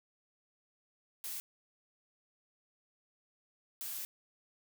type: noise bursts at uneven times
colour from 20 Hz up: blue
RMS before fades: -41 dBFS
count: 2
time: 1.24-1.4 / 3.81-4.05 s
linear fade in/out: 0 ms
effects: none